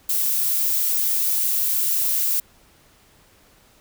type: noise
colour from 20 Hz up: violet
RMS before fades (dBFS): -21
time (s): 0.09-2.4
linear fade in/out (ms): 5
effects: pink hiss -55 dBFS RMS until 3.8 s